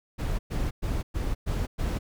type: noise bursts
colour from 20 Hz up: brown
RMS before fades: -28 dBFS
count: 6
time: 0.18-1.99 s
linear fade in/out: 20 ms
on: 210 ms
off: 110 ms
effects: none